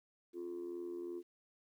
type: tone with amplitude modulation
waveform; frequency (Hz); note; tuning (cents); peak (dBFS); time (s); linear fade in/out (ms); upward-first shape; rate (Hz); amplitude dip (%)
sine; 349.2; F4; 0; -36; 0.33-1.23; 50; sine; 82.8; 75
effects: tanh soft clip ceiling -36 dBFS + 12-bit